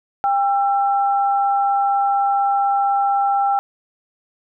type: tone pair together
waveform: sine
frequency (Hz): 798 / 1342.1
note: G5 / E6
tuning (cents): +31 / +31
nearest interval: major sixth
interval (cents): 900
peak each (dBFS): -15 / -24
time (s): 0.24-3.59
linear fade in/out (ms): 0
effects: none